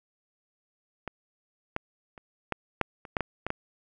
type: clicks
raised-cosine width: 0.5 ms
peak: -19 / -14 / -30 / -13 / -8 / -28 / -11 / -13 / -16 / -14 dBFS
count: 10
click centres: 1.077 / 1.764 / 2.178 / 2.523 / 2.813 / 3.052 / 3.168 / 3.207 / 3.466 / 3.504 s
effects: none